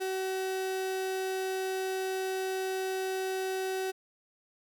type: tone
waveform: 35% pulse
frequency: 378.5 Hz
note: F#4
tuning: 39 cents sharp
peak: -29 dBFS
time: 0-3.92 s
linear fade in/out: 20 ms
effects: none